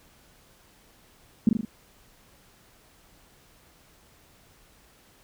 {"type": "tone with echo", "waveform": "sine", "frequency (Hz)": 220.1, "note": "A3", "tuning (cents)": 1, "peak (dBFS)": -13, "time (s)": [1.47, 1.49], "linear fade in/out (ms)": 2, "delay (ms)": 40, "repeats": 4, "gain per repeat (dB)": -4, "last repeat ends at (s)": 1.65, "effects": ["pink hiss -58 dBFS RMS until 5.23 s"]}